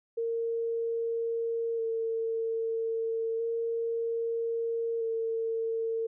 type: tone with vibrato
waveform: sine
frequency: 456.6 Hz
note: A#4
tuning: 36 cents flat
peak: -28 dBFS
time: 0.17-6.07 s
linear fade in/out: 10 ms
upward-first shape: square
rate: 0.31 Hz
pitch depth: 14 cents each way
effects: none